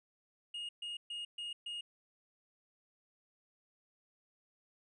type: tone bursts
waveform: triangle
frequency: 2859 Hz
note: F7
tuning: 40 cents sharp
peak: -38 dBFS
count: 5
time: 0.54-1.81 s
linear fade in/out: 5 ms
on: 150 ms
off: 130 ms
effects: resampled to 22050 Hz